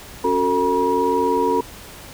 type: tone cluster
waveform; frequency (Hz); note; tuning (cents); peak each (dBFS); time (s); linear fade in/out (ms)
sine; 275.7 / 367.8 / 448.7 / 960; C#4 / F#4 / A4 / B5; -9 / -10 / +34 / -49; -24 / -23 / -20 / -20; 0.24-1.61; 5
effects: pink hiss -39 dBFS RMS until 2.13 s